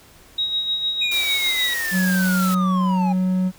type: tone with tremolo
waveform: sine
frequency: 3800 Hz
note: A#7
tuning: 33 cents sharp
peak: -18 dBFS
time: 0.38-1.74 s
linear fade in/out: 5 ms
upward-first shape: sine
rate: 6.6 Hz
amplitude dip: 50%
type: linear sweep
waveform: triangle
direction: down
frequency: 2489 to 800 Hz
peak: -21 dBFS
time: 1.01-3.13 s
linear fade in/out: 10 ms
type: band-stop noise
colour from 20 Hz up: white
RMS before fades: -30 dBFS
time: 1.11-2.55 s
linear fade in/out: 10 ms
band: 110 to 270 Hz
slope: 96 dB/octave
type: tone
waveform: triangle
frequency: 185 Hz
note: F#3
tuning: in tune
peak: -15 dBFS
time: 1.91-3.52 s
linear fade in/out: 50 ms
effects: pink hiss -49 dBFS RMS until 3.58 s